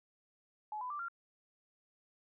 sine tone with pitch steps, 851 / 1000.4 / 1176 / 1382.5 Hz, G#5 / B5 / D6 / F6, +42 / +22 / +2 / -18 cents, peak -38 dBFS, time 0.72-1.084 s, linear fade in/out 2 ms, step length 91 ms, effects none

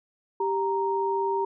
sine tone pair together, 392 / 932.3 Hz, G4 / A#5, 0 / 0 cents, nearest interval octave + minor third, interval 1500 cents, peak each -26 dBFS, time 0.4-1.45 s, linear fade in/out 5 ms, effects none

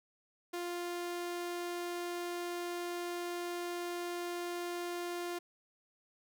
sawtooth tone, 349.7 Hz, F4, 2 cents sharp, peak -33 dBFS, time 0.53-5.39 s, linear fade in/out 10 ms, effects none

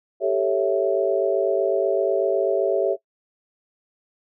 sine chord, A dominant seventh, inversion third, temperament equal, 392 / 440 / 554.4 / 659.3 Hz, G4 / A4 / C#5 / E5, 0 / 0 / 0 / 0 cents, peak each -23 / -25 / -23 / -23 dBFS, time 0.2-2.97 s, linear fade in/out 50 ms, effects noise-tail reverb RT60 0.1 s tail -20 dB re dry

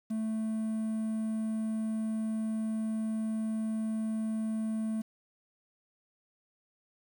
triangle tone with quantisation, 220 Hz, A3, in tune, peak -28 dBFS, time 0.1-5.02 s, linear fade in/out 10 ms, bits 9, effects none

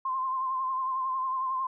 sine tone with vibrato, 1046.5 Hz, C6, in tune, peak -27 dBFS, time 0.05-1.67 s, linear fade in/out 5 ms, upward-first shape triangle, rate 11 Hz, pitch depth 49 cents each way, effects none

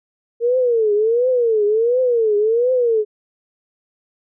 sine tone with vibrato, 460 Hz, A#4, 23 cents flat, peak -13 dBFS, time 0.4-3.05 s, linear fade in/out 50 ms, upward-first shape triangle, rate 1.4 Hz, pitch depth 210 cents each way, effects none

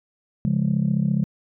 sine chord, Db major, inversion none, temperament just, 138.59 / 173.24 / 207.9 Hz, Db3 / F3 / Ab3, 0 / -14 / +2 cents, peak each -22 dBFS, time 0.45-1.24 s, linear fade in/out 0 ms, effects tanh soft clip ceiling -11 dBFS

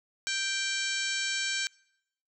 harmonic tone with a mistuned harmonic, 784 Hz, G5, in tune, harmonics 2 / 3 / 4 / 5 / 6 / 7 / 8 / 9 / 10, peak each -34 / -36 / -37 / -38 / -39 / -39 / -40 / -41 / -41 dBFS, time 0.27-1.67 s, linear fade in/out 0 ms, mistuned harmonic 6, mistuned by -91 cents, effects noise-tail reverb RT60 0.8 s tail -25 dB re dry

